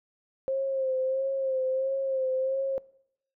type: tone with vibrato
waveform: sine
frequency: 530 Hz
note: C5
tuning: 22 cents sharp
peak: -25 dBFS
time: 0.48-2.78 s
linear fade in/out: 0 ms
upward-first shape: sine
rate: 1.5 Hz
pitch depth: 37 cents each way
effects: noise-tail reverb RT60 0.7 s tail -22 dB re dry